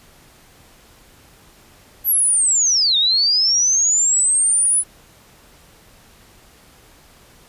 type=linear two-way sweep; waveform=sine; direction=down then up; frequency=12000 to 3606 to 10130 Hz; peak=-13 dBFS; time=2.04-4.84 s; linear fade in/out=50 ms; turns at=2.97 s; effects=pink hiss -49 dBFS RMS until 7.48 s + resampled to 32000 Hz

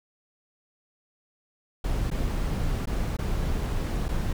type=noise with dropouts; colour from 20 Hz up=brown; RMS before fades=-27 dBFS; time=1.84-4.33 s; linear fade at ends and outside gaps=5 ms; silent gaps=2.103-2.113 / 2.857-2.872 / 3.169-3.187 / 4.084-4.088 s; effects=none

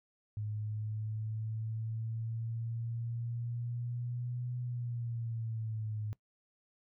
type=exponential two-way sweep; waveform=sine; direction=up then down; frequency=105.7 to 123.47 to 105.7 Hz; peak=-35 dBFS; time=0.37-6.13 s; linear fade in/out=0 ms; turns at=4.58 s; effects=noise-tail reverb RT60 0.1 s tail -20 dB re dry

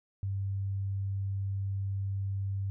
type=tone; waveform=sine; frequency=98 Hz; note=G2; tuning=in tune; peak=-30 dBFS; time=0.23-2.7 s; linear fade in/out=0 ms; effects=none

